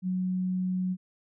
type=tone; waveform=sine; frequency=184.2 Hz; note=F#3; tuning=7 cents flat; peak=-26 dBFS; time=0.02-0.97 s; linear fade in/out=50 ms; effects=none